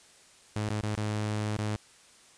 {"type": "tone with dropouts", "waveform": "sawtooth", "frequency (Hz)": 106.2, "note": "G#2", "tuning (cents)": 39, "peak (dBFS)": -25, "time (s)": [0.56, 1.76], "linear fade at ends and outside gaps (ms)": 0, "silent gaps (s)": [[0.688, 0.704], [0.809, 0.832], [0.951, 0.976], [1.569, 1.587]], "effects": ["white hiss -57 dBFS RMS until 2.37 s", "resampled to 22050 Hz"]}